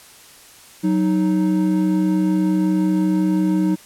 triangle tone pair together, 185.51 / 311.1 Hz, F#3 / D#4, +5 / 0 cents, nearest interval major sixth, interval 895 cents, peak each -16 dBFS, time 0.83-3.76 s, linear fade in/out 20 ms, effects white hiss -45 dBFS RMS until 3.85 s + low-pass 12000 Hz 12 dB/octave

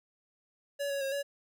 square tone with pitch steps, 567 / 558 / 542 / 565 Hz, C#5 / C#5 / C#5 / C#5, +39 / +11 / -39 / +33 cents, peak -32 dBFS, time 0.79-1.23 s, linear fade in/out 20 ms, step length 110 ms, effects none

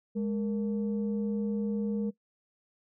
sine tone pair together, 207.9 / 466.2 Hz, G#3 / A#4, +2 / 0 cents, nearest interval octave + major second, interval 1398 cents, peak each -28 / -34 dBFS, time 0.15-2.11 s, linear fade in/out 20 ms, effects noise-tail reverb RT60 0.1 s tail -19 dB re dry + tanh soft clip ceiling -22 dBFS

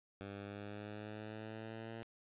10% pulse linear sweep, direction up, 98.9 to 114.3 Hz, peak -37 dBFS, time 0.21-2.03 s, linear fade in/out 0 ms, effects resampled to 8000 Hz + 12-bit

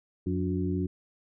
harmonic tone with a mistuned harmonic, 90.5 Hz, F#2, 38 cents flat, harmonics 1 / 2 / 3 / 4, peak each -31 / -31 / -32 / -34 dBFS, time 0.26-0.87 s, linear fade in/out 10 ms, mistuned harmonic 3, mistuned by +83 cents, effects none

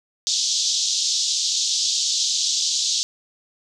white band-pass noise, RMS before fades -22 dBFS, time 0.27-3.03 s, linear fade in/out 0 ms, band 3400 to 6800 Hz, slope 48 dB/octave, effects none

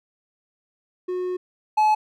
triangle tone pair in turn, 363.9 / 856.6 Hz, F#4 / A5, -29 / -47 cents, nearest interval octave + minor third, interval 1482 cents, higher second, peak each -22 / -13 dBFS, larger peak second, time 1.08-1.37 / 1.77-1.95 s, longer first, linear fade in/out 10 ms, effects none

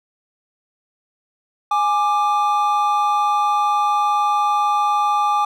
triangle tone pair together, 830.6 / 1183.7 Hz, G#5 / D6, 0 / +13 cents, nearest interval tritone, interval 613 cents, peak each -16 dBFS, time 1.71-5.45 s, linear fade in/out 5 ms, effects none

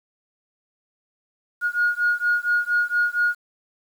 sine beating tone pair, 1436 / 1440.3 Hz, F6 / F#6, +48 / -47 cents, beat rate 4.3 Hz, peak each -21 dBFS, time 1.61-3.36 s, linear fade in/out 50 ms, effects tanh soft clip ceiling -12 dBFS + 8-bit

